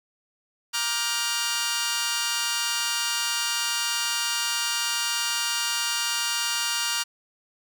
10% pulse chord, G minor seventh, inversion first, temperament just, 940.8 / 1176 / 1411.2 / 1568 Hz, Bb5 / D6 / F6 / G6, +16 / +2 / +18 / 0 cents, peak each -23 / -25 / -21 / -25 dBFS, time 0.73-7.04 s, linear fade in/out 20 ms, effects none

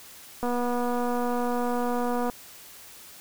click train, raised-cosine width 1 ms, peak -16 dBFS, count 455, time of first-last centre 0.43-2.298 s, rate 243 Hz, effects white hiss -47 dBFS RMS until 3.2 s

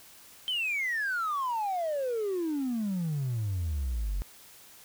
triangle exponential sweep, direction down, 3136 to 43.4 Hz, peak -25 dBFS, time 0.48-4.22 s, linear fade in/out 0 ms, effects tanh soft clip ceiling -24 dBFS + white hiss -53 dBFS RMS until 4.84 s

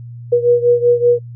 sine beating tone pair, 480 / 485.2 Hz, B4 / B4, -49 / -31 cents, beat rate 5.2 Hz, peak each -11 / -14 dBFS, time 0.32-1.19 s, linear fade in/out 10 ms, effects noise-tail reverb RT60 0.1 s tail -25 dB re dry + added 119 Hz sine -29 dBFS peak until 1.35 s

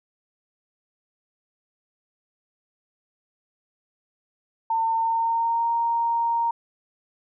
sine tone with pitch glide, 904 to 930 Hz, A5 to A#5, +47 to -4 cents, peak -20 dBFS, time 4.7-6.51 s, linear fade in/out 5 ms, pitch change +49 cents, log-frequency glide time 4.91-5.69 s, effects none

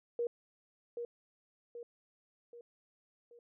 sine tone with echo, 474.4 Hz, A#4, 30 cents sharp, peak -31 dBFS, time 0.19-0.27 s, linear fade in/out 2 ms, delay 780 ms, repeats 4, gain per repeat -6 dB, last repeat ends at 3.39 s, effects none

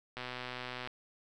click train, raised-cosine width 0.3 ms, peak -24 dBFS, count 89, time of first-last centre 0.17-0.874 s, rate 125 Hz, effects none

